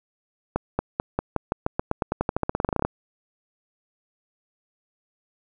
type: accelerating click train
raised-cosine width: 1 ms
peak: -8 dBFS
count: 25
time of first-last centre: 0.56-2.85 s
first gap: 230 ms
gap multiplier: 0.91
effects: none